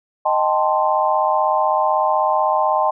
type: chord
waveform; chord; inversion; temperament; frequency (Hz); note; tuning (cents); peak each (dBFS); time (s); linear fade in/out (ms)
sine; A half-diminished seventh; second; equal; 622.3 / 784 / 880 / 1046.5; Eb5 / G5 / A5 / C6; 0 / 0 / 0 / 0; -20; 0.25-2.91; 10
effects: none